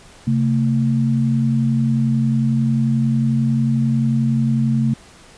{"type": "tone pair together", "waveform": "sine", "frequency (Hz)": [133.73, 224.9], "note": ["C3", "A3"], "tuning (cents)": [38, 38], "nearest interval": "major sixth", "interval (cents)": 900, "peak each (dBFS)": [-17, -17], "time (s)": [0.27, 4.94], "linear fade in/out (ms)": 5, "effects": ["pink hiss -45 dBFS RMS until 5.37 s", "resampled to 22050 Hz"]}